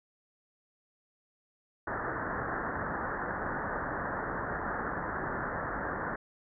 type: low-pass noise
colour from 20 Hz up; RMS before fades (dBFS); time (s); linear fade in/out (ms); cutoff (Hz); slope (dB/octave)
white; -35; 1.87-6.16; 5; 1800; 96
effects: none